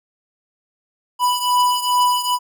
square beating tone pair, 987.8 / 990.2 Hz, B5 / B5, 0 / +4 cents, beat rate 2.4 Hz, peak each -17 / -21 dBFS, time 1.19-2.39 s, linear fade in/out 50 ms, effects none

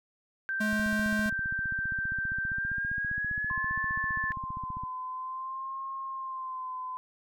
sine tone with pitch glide, 1565 to 1746.5 Hz, G6 to A6, -3 to -13 cents, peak -29 dBFS, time 0.49-4.32 s, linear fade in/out 0 ms, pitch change +190 cents, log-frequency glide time 2.48-3.75 s
square tone, 212.7 Hz, G#3, 42 cents sharp, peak -29 dBFS, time 0.6-1.3 s, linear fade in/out 10 ms
click train, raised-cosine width 5 ms, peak -29 dBFS, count 63, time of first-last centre 0.73-4.836 s, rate 15.1 Hz
sine tone with vibrato, 1046.5 Hz, C6, in tune, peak -34 dBFS, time 3.5-6.97 s, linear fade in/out 0 ms, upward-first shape sine, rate 0.52 Hz, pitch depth 44 cents each way
effects none

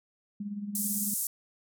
sine tone with tremolo, 204.5 Hz, G#3, 26 cents flat, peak -31 dBFS, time 0.4-1.14 s, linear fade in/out 5 ms, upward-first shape sine, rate 18 Hz, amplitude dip 60%
white band-pass noise, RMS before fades -32 dBFS, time 0.75-1.27 s, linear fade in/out 2 ms, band 7400 to 14000 Hz, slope 24 dB/octave
effects none

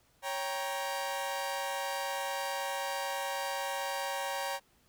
sawtooth chord, G diminished, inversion second, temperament equal with one note detuned, 554.4 / 784 / 940.4 Hz, Db5 / G5 / Bb5, 0 / 0 / +15 cents, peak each -34 dBFS, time 0.22-4.6 s, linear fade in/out 50 ms, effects pink hiss -68 dBFS RMS until 4.88 s

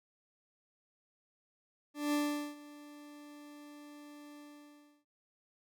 40% pulse tone with ADSR envelope, 293.7 Hz, D4, in tune, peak -28 dBFS, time 1.94-5.05 s, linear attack 190 ms, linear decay 420 ms, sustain -21 dB, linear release 660 ms, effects none

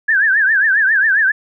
sine tone with vibrato, 1662 Hz, G#6, 1 cent sharp, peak -10 dBFS, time 0.08-1.32 s, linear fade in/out 10 ms, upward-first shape triangle, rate 7.4 Hz, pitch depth 180 cents each way, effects none

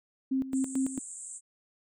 sine tone with tremolo, 264.9 Hz, C4, 22 cents sharp, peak -25 dBFS, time 0.31-0.99 s, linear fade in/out 10 ms, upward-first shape square, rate 4.5 Hz, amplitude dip 75%
pink band-pass noise, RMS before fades -43 dBFS, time 0.52-1.41 s, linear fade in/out 50 ms, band 7300 to 8900 Hz, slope 96 dB/octave
effects none

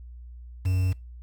triangle tone with quantisation, 92.5 Hz, F#2, in tune, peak -19 dBFS, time 0.65-0.93 s, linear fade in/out 10 ms, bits 7, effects noise-tail reverb RT60 0.3 s tail -23 dB re dry + added 60 Hz sine -40 dBFS peak until 1.22 s

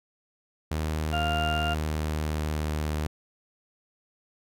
sawtooth tone with pitch glide, 77.78 to 76.31 Hz, D#2 to D#2, 0 to -33 cents, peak -23 dBFS, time 0.71-3.07 s, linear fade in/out 5 ms, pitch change -33 cents, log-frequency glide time 1.28-2.83 s
harmonic tone, 700 Hz, F5, 4 cents sharp, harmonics 1 / 2 / 4, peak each -29 / -32 / -33 dBFS, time 1.12-1.75 s, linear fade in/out 20 ms
effects none

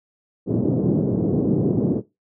pink band-pass noise, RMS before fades -20 dBFS, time 0.46-2.02 s, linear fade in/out 50 ms, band 130 to 420 Hz, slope 24 dB/octave, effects noise-tail reverb RT60 0.2 s tail -17 dB re dry

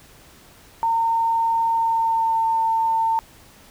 sine tone with pitch glide, 913 to 901.5 Hz, A#5 to A5, -36 to +42 cents, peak -17 dBFS, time 0.83-3.19 s, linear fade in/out 0 ms, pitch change -22 cents, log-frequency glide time 1.72-2.42 s, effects pink hiss -49 dBFS RMS until 3.7 s

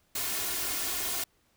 white noise with comb filter, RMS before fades -32 dBFS, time 0.15-1.24 s, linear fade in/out 5 ms, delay 2.8 ms, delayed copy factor +0.6, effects pink hiss -69 dBFS RMS until 1.56 s

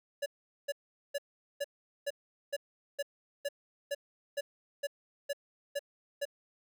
square tone bursts, 569 Hz, C#5, 45 cents sharp, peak -32 dBFS, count 14, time 0.22-6.254 s, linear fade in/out 10 ms, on 41 ms, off 420 ms, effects none

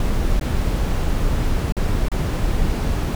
brown noise with dropouts, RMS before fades -19 dBFS, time 0-3.15 s, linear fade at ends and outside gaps 2 ms, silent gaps 0.397-0.411 / 1.723-1.767 / 2.085-2.116 s, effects none

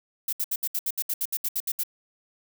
violet noise bursts, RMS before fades -27 dBFS, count 14, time 0.28-1.835 s, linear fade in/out 5 ms, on 47 ms, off 69 ms, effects none

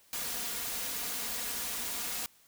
white noise with comb filter, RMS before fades -36 dBFS, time 0.13-2.26 s, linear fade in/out 0 ms, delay 4.2 ms, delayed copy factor +0.55, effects white hiss -63 dBFS RMS until 2.47 s

